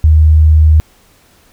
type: tone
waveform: sine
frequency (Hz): 77.78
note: D#2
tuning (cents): 0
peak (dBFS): -3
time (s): 0.04-0.8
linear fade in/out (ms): 0
effects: pink hiss -48 dBFS RMS until 1.52 s